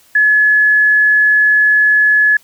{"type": "tone", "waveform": "sine", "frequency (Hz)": 1705, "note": "G#6", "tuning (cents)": 45, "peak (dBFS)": -7, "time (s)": [0.15, 2.37], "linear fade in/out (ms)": 5, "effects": ["white hiss -49 dBFS RMS until 2.43 s"]}